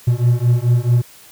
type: beating tone pair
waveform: triangle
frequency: 118.7 / 123.3 Hz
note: A#2 / B2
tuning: +32 / -2 cents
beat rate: 4.6 Hz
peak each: -13 dBFS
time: 0.07-1.02 s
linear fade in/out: 10 ms
effects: white hiss -44 dBFS RMS until 1.31 s